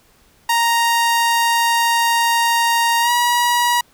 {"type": "tone with pitch glide", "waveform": "sawtooth", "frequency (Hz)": [932.3, 963], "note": ["A#5", "B5"], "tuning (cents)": [0, -44], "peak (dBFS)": -10, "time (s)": [0.49, 3.81], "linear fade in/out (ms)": 5, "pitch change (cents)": 56, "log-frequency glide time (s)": [3.01, 3.11], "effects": ["pink hiss -54 dBFS RMS until 3.93 s"]}